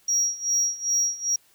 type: tone with tremolo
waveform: sine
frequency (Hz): 5670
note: F8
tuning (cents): +25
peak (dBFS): -16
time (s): 0.08-1.36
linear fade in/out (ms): 5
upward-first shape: sine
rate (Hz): 2.5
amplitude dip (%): 90
effects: tanh soft clip ceiling -18 dBFS + white hiss -60 dBFS RMS until 1.54 s